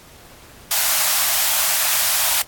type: high-pass noise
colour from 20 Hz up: white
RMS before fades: -18 dBFS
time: 0.71-2.42 s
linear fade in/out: 2 ms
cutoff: 590 Hz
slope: 96 dB/octave
effects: pink hiss -45 dBFS RMS until 2.47 s + AAC 64 kbps